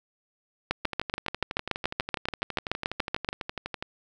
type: two click trains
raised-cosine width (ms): 0.3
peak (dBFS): -9 / -16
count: 19 / 37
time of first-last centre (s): 0.71-3.289 / 0.85-3.825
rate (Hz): 6.98 / 12.1
effects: none